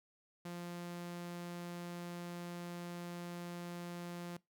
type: tone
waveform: sawtooth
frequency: 174.1 Hz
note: F3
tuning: 5 cents flat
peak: -39 dBFS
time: 0.45-4.37 s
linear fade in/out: 5 ms
effects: noise-tail reverb RT60 0.2 s tail -22 dB re dry